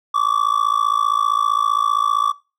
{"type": "tone with amplitude modulation", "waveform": "triangle", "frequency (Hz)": 1151, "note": "D6", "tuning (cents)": -35, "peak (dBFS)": -9, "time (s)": [0.14, 2.32], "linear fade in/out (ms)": 10, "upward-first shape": "sine", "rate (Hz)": 55.3, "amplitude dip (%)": 90, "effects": ["noise-tail reverb RT60 0.3 s tail -22 dB re dry"]}